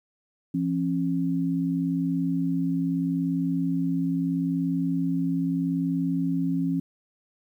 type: tone pair together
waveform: sine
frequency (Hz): 170.33 / 271.1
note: F3 / C#4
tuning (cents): -43 / -38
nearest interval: minor sixth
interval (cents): 805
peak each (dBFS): -26 / -25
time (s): 0.54-6.8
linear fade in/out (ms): 5
effects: 10-bit